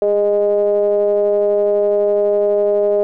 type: ring-modulated tone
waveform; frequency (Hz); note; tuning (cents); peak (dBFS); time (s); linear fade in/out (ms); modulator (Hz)
triangle; 103.8; G#2; 0; -7; 0.02-3.03; 0; 513
effects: none